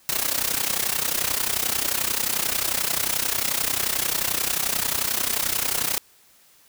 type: noise with amplitude modulation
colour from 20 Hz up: white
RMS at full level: -21 dBFS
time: 0.09-5.98 s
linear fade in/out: 0 ms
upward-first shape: sine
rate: 31.3 Hz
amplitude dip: 80%
effects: white hiss -56 dBFS RMS until 6.68 s